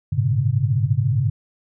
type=tone cluster; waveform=sine; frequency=101.7 / 113 / 128.1 / 141.8 Hz; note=G#2 / A2 / C3 / C#3; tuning=-36 / +47 / -36 / +40 cents; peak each=-22 dBFS; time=0.12-1.3 s; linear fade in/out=10 ms; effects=none